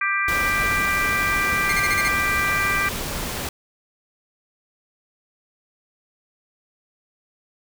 harmonic tone, 394.6 Hz, G4, 11 cents sharp, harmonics 3 / 4 / 5 / 6, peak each -25 / -25 / -25 / -25 dBFS, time 0.01-2.89 s, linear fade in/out 5 ms
pink noise, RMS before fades -28 dBFS, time 0.28-3.49 s, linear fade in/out 2 ms
sawtooth tone bursts, 2124 Hz, C7, 25 cents sharp, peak -19 dBFS, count 6, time 1.69-2.083 s, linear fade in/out 5 ms, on 38 ms, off 33 ms
effects none

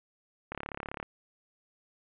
click train, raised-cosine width 0.5 ms, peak -21 dBFS, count 19, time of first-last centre 0.52-1.028 s, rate 35.4 Hz, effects resampled to 8000 Hz + 8-bit

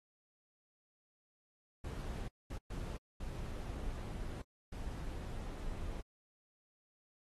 brown noise bursts at uneven times, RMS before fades -42 dBFS, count 5, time 1.84-2.28 / 2.5-2.58 / 2.7-2.97 / 3.2-4.42 / 4.72-6.01 s, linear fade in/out 5 ms, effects AAC 32 kbps

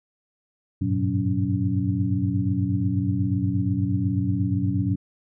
sine tone cluster, 95.6 / 103.9 / 121.4 / 185.2 / 282.5 Hz, G2 / G#2 / B2 / F#3 / C#4, -43 / +1 / -29 / +2 / +33 cents, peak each -27 dBFS, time 0.81-4.96 s, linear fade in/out 10 ms, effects none

